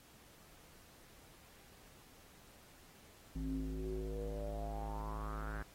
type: tone with low-pass filter sweep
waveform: square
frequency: 53 Hz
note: G#1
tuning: 36 cents sharp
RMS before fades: -41 dBFS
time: 3.35-5.63 s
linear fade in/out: 10 ms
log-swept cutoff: 230 to 1600 Hz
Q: 7.7
effects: pink hiss -62 dBFS RMS until 5.74 s + AAC 48 kbps